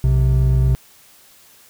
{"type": "tone pair together", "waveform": "triangle", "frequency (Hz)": [61.3, 129.89], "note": ["B1", "C3"], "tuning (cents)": [-12, -12], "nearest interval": "octave + minor second", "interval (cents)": 1300, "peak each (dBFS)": -13, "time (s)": [0.04, 0.75], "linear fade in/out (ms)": 0, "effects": ["white hiss -49 dBFS RMS until 1.69 s"]}